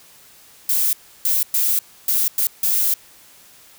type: noise bursts at uneven times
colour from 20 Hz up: violet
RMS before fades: -18 dBFS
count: 6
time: 0.69-0.93 / 1.25-1.43 / 1.54-1.79 / 2.08-2.28 / 2.38-2.47 / 2.63-2.94 s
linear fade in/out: 2 ms
effects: white hiss -48 dBFS RMS until 3.78 s